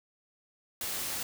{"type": "noise", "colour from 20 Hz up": "white", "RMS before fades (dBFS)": -35, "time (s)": [0.81, 1.23], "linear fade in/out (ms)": 2, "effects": []}